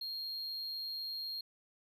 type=tone; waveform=triangle; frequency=4236 Hz; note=C8; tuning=21 cents sharp; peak=-37 dBFS; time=0.01-1.41 s; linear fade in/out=5 ms; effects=none